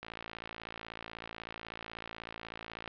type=click train; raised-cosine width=0.3 ms; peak=-25 dBFS; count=161; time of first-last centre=0.03-2.877 s; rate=56.2 Hz; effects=low-pass 4000 Hz 12 dB/octave